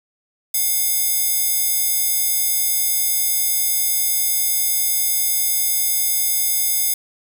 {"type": "tone with high-pass filter", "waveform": "square", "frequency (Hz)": 715, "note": "F5", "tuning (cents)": 41, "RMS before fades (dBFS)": -19, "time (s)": [0.54, 6.94], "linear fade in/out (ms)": 5, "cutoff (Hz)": 10000, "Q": 0.62, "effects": []}